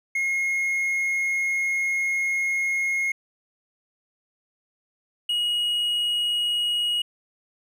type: tone pair in turn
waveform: triangle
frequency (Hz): 2154 / 2894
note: C7 / F#7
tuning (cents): +50 / -39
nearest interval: perfect fourth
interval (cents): 511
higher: second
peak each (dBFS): -20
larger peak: neither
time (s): 0.15-3.12 / 5.29-7.02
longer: first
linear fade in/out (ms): 5
effects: none